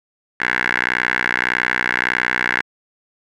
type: tone with band-pass filter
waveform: 10% pulse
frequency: 61.7 Hz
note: B1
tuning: 1 cent flat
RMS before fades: -20 dBFS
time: 0.4-2.62 s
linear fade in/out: 5 ms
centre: 1800 Hz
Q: 5.9
effects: none